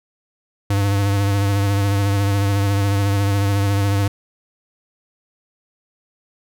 square tone with vibrato, 99.9 Hz, G2, 33 cents sharp, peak -16 dBFS, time 0.7-4.08 s, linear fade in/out 5 ms, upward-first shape sine, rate 14 Hz, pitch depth 30 cents each way, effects none

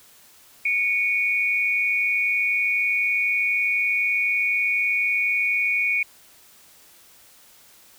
sine tone pair together, 2232 / 2440 Hz, C#7 / D#7, +11 / -34 cents, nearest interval major second, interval 155 cents, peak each -22 dBFS, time 0.65-6.03 s, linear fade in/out 5 ms, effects white hiss -52 dBFS RMS until 7.98 s

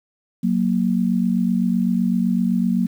sine tone pair together, 185.24 / 233.1 Hz, F#3 / A#3, +2 / 0 cents, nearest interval major third, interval 398 cents, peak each -19 dBFS, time 0.43-2.87 s, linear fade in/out 10 ms, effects 8-bit

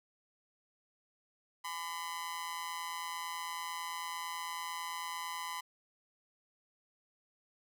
sawtooth tone with amplitude modulation, 1009 Hz, B5, 37 cents sharp, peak -31 dBFS, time 1.64-5.61 s, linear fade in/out 10 ms, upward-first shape sine, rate 169 Hz, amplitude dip 80%, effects none

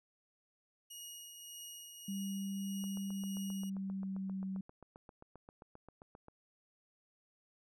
15% pulse tone with tremolo, 2883 Hz, F#7, 46 cents flat, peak -39 dBFS, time 0.9-3.7 s, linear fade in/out 10 ms, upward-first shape triangle, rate 1.7 Hz, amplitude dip 45%
sine tone with pitch glide, 196 to 190.97 Hz, G3 to G3, 0 to -45 cents, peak -37 dBFS, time 2.08-4.61 s, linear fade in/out 5 ms, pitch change -45 cents, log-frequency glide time 3.08-4.49 s
click train, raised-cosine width 1 ms, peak -39 dBFS, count 27, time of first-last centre 2.84-6.284 s, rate 7.55 Hz
effects none

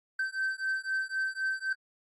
triangle beating tone pair, 1547 / 1550.9 Hz, G6 / G6, -23 / -19 cents, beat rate 3.9 Hz, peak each -31 dBFS, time 0.19-1.73 s, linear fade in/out 5 ms, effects AAC 32 kbps

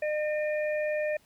harmonic tone, 606 Hz, D#5, 46 cents flat, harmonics 1 / 3 / 4, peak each -27 / -37 / -39 dBFS, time 0.02-1.17 s, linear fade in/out 5 ms, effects pink hiss -63 dBFS RMS until 1.25 s

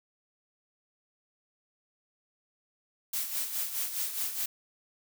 blue noise with tremolo, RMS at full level -31 dBFS, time 3.13-4.46 s, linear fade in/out 5 ms, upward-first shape sine, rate 4.8 Hz, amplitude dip 60%, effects none

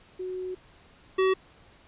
sine / square tone pair in turn, 368.9 / 378.6 Hz, F#4 / F#4, -5 / +40 cents, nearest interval unison, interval 45 cents, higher second, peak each -31 / -21 dBFS, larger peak second, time 0.19-0.55 / 1.18-1.34 s, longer first, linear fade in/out 10 ms, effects pink hiss -56 dBFS RMS until 1.87 s + resampled to 8000 Hz

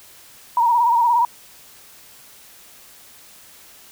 sine tone with vibrato, 946 Hz, A#5, 25 cents sharp, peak -13 dBFS, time 0.57-1.25 s, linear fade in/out 2 ms, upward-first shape sine, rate 17 Hz, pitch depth 65 cents each way, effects white hiss -46 dBFS RMS until 3.91 s

